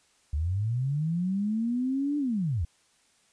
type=linear two-way sweep; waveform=sine; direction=up then down; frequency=69.3 to 296.4 to 69.3 Hz; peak=-25 dBFS; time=0.33-2.65 s; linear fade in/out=5 ms; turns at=2.18 s; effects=white hiss -65 dBFS RMS until 3.32 s + resampled to 22050 Hz